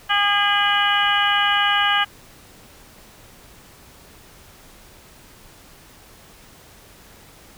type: harmonic tone with a mistuned harmonic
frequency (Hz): 407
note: G#4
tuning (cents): -35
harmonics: 2 / 3 / 4 / 5 / 6 / 7 / 8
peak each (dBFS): -23 / -22 / -21 / -27 / -29 / -21 / -32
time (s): 0.09-2.05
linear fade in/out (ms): 20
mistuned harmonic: 7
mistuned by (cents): +58
effects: pink hiss -47 dBFS RMS until 7.57 s